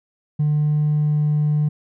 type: tone with hard clipping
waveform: sine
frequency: 149.9 Hz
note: D3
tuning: 36 cents sharp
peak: -16 dBFS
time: 0.39-1.69 s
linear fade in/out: 10 ms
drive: 1 dB
effects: none